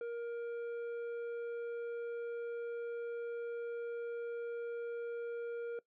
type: tone with tanh clipping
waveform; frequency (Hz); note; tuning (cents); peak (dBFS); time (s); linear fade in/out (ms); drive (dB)
triangle; 470; A#4; +14; -39; 0.01-5.79; 2; 11
effects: noise-tail reverb RT60 0.1 s tail -20 dB re dry